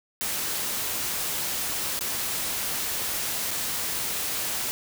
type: noise with dropouts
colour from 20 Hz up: white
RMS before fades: -29 dBFS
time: 0.21-4.71 s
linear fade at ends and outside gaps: 0 ms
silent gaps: 1.991-2.009 / 3.508-3.513 s
effects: none